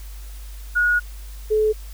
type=tone pair in turn; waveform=sine; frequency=1449 / 430.8 Hz; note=F#6 / A4; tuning=-37 / -37 cents; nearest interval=octave + major sixth; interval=2100 cents; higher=first; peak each=-15 dBFS; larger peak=neither; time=0.75-1 / 1.5-1.73 s; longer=first; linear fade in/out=20 ms; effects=added 50 Hz sine -33 dBFS peak until 1.93 s + white hiss -47 dBFS RMS until 1.93 s